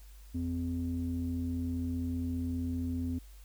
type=tone with low-pass filter; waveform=square; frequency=85.1 Hz; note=F2; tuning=44 cents flat; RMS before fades=-34 dBFS; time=0.34-3.19 s; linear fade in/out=10 ms; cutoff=250 Hz; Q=4; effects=added 50 Hz sine -49 dBFS peak until 3.44 s + white hiss -62 dBFS RMS until 3.44 s